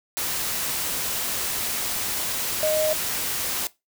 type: tone in noise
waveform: sine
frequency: 620 Hz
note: D#5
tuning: 6 cents flat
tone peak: -20 dBFS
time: 2.63-2.93 s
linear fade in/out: 0 ms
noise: white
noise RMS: -27 dBFS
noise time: 0.17-3.67 s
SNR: +4 dB
effects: noise-tail reverb RT60 0.2 s tail -19 dB re dry